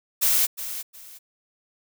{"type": "noise with echo", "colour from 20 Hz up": "blue", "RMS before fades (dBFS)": -20, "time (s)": [0.21, 0.47], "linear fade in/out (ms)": 20, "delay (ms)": 360, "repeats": 2, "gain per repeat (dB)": -12, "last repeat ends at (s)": 1.19, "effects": []}